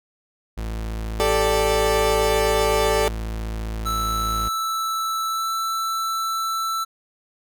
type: tone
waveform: 40% pulse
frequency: 54.9 Hz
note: A1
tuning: 3 cents flat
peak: -25 dBFS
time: 0.57-4.49 s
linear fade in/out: 10 ms
type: chord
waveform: 30% pulse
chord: G suspended second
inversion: none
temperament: equal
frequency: 392 / 440 / 587.3 Hz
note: G4 / A4 / D5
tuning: 0 / 0 / 0 cents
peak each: -22 / -18 / -20 dBFS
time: 1.2-3.08 s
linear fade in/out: 0 ms
type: tone with pitch glide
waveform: square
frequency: 1318.5 to 1327.7 Hz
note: E6 to E6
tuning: 0 to +12 cents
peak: -23 dBFS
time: 3.85-6.85 s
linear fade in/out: 20 ms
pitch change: +12 cents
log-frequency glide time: 5.27-5.5 s
effects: none